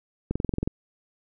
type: click train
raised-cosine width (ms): 3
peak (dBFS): -13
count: 9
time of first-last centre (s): 0.31-0.675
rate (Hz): 21.9
effects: none